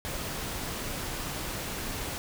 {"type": "noise", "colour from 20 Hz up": "pink", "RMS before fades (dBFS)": -35, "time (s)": [0.05, 2.18], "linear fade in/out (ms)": 0, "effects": []}